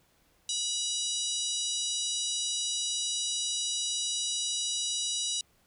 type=harmonic tone; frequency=973 Hz; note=B5; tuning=26 cents flat; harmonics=3 / 4 / 5 / 6 / 7 / 8 / 9 / 10; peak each=-38 / -33 / -40 / -36 / -40 / -40 / -41 / -43 dBFS; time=0.49-5.41 s; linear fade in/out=2 ms; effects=pink hiss -67 dBFS RMS until 5.66 s